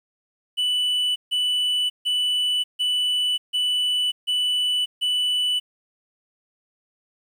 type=tone bursts; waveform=triangle; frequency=2975 Hz; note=F#7; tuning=9 cents sharp; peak=-18 dBFS; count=7; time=0.57-5.6 s; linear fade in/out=20 ms; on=590 ms; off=150 ms; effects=9-bit